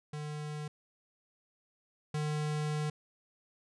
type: tone pair in turn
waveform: square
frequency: 150.1 / 151.06 Hz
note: D3 / D3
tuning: +38 / +49 cents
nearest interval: unison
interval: 11 cents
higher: second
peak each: -38 / -32 dBFS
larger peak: second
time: 0.13-0.68 / 2.14-2.9 s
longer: second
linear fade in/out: 5 ms
effects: resampled to 22050 Hz